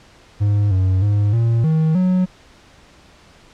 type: tone with pitch steps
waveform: triangle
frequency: 102.8 / 93.9 / 103 / 115.8 / 158.4 / 183.8 Hz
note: G#2 / F#2 / G#2 / A#2 / D#3 / F#3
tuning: -17 / +26 / -14 / -11 / +31 / -11 cents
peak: -11 dBFS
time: 0.4-2.26 s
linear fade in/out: 20 ms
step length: 310 ms
effects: pink hiss -48 dBFS RMS until 3.53 s + low-pass 6000 Hz 12 dB/octave